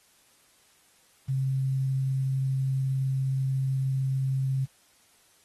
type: tone with quantisation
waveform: sine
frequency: 133.4 Hz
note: C3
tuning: 34 cents sharp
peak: -24 dBFS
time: 1.28-4.66 s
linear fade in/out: 20 ms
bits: 9
effects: white hiss -62 dBFS RMS until 5.44 s + AAC 32 kbps